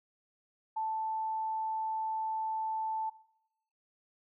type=tone; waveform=sine; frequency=880 Hz; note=A5; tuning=in tune; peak=-31 dBFS; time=0.76-3.1 s; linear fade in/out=10 ms; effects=noise-tail reverb RT60 0.8 s tail -20 dB re dry